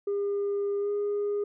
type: tone with pitch glide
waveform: sine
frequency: 403.4 to 410.2 Hz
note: G4 to G#4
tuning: +50 to -21 cents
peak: -24 dBFS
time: 0.07-1.44 s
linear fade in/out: 5 ms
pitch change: +29 cents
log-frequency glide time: 0.79-0.9 s
effects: tanh soft clip ceiling -24 dBFS